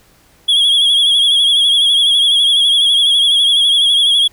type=tone with vibrato; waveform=triangle; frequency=3322 Hz; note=G#7; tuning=in tune; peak=-7 dBFS; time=0.48-4.28 s; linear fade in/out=10 ms; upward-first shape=triangle; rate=12 Hz; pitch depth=69 cents each way; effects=pink hiss -50 dBFS RMS until 4.32 s